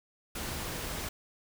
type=noise; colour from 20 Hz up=pink; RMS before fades=-37 dBFS; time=0.35-1.09 s; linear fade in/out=5 ms; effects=none